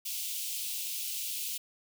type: high-pass noise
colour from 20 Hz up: white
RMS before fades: -36 dBFS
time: 0.05-1.58 s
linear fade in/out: 10 ms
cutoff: 2500 Hz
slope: 48 dB/octave
effects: none